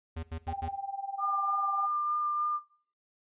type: tone bursts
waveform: square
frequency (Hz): 81.4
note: E2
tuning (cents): -21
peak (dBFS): -35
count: 4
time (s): 0.16-0.688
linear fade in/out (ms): 10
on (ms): 72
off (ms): 80
type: tone with tremolo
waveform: sine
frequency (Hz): 790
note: G5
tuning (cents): +13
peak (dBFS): -30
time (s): 0.48-1.87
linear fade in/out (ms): 0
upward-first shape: sine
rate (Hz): 20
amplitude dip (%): 85
type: tone with vibrato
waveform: sine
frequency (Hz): 1200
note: D6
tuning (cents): +37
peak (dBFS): -28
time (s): 1.18-2.6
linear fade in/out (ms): 50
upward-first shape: sine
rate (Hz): 3.3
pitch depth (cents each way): 8
effects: noise-tail reverb RT60 0.5 s tail -17 dB re dry + resampled to 8000 Hz